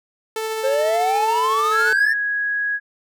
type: tone with tremolo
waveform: sawtooth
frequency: 440.7 Hz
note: A4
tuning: 3 cents sharp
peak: -18 dBFS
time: 0.36-1.93 s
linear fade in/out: 2 ms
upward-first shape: triangle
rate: 14 Hz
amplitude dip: 25%
type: exponential sweep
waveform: triangle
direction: up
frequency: 520 to 1822 Hz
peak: -15 dBFS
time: 0.63-2.14 s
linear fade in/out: 20 ms
type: tone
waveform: sine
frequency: 1661.2 Hz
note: G#6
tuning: in tune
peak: -19 dBFS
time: 1.71-2.8 s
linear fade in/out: 50 ms
effects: none